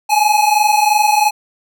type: tone pair together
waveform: square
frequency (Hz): 833.1 / 856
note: G#5 / A5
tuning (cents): +5 / -48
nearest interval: unison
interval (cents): 47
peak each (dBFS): -14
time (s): 0.09-1.31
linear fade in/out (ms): 20
effects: none